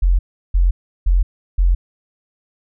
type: tone bursts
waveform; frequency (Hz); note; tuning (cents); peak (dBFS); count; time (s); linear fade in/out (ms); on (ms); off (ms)
sine; 44.06; F1; +16; -10; 4; 0.02-1.75; 10; 170; 350
effects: none